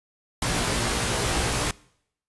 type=noise with comb filter; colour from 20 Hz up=pink; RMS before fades=-25 dBFS; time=0.42-1.71 s; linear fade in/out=2 ms; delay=17 ms; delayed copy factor=+0.8; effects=noise-tail reverb RT60 0.7 s tail -23 dB re dry + resampled to 24000 Hz